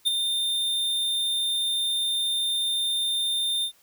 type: tone with ADSR envelope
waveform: square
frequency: 3617 Hz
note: A7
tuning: 47 cents sharp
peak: -18 dBFS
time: 0.05-3.72 s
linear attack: 23 ms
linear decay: 16 ms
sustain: -6 dB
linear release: 85 ms
effects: white hiss -60 dBFS RMS until 3.82 s